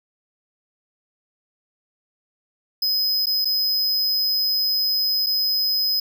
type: tone with dropouts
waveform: square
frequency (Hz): 5050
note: D#8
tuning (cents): +25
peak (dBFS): -19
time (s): 2.82-6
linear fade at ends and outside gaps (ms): 5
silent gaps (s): 3.259-3.268 / 3.447-3.454 / 5.263-5.267
effects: none